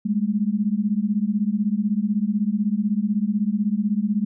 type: beating tone pair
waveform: sine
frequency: 200.2 / 216.2 Hz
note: G3 / A3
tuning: +37 / -30 cents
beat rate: 16 Hz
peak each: -22 dBFS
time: 0.05-4.25 s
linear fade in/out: 10 ms
effects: none